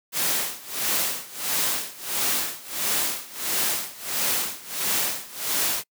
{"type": "noise with tremolo", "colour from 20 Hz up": "white", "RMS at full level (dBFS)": -23, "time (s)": [0.12, 5.84], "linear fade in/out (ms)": 50, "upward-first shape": "sine", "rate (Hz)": 1.5, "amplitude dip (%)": 90, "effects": ["noise-tail reverb RT60 0.1 s tail -26 dB re dry", "high-pass 150 Hz 12 dB/octave"]}